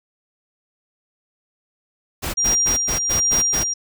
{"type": "noise bursts", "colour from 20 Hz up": "pink", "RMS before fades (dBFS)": -25, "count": 7, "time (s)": [2.22, 3.642], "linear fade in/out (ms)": 20, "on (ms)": 120, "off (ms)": 97}
{"type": "tone with tremolo", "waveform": "sine", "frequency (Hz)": 5700, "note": "F8", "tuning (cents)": 34, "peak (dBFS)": -15, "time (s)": [2.37, 3.74], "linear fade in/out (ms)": 10, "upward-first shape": "sine", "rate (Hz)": 1.3, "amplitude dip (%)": 45}
{"effects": []}